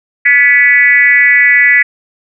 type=tone with frequency modulation; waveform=sine; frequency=1975.5 Hz; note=B6; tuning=in tune; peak=-4 dBFS; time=0.25-1.83 s; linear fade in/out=10 ms; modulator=264 Hz; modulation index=0.95; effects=none